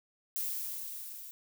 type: noise with level ramp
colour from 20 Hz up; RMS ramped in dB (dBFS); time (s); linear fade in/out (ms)
violet; -34 to -47; 0.36-1.31; 0
effects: none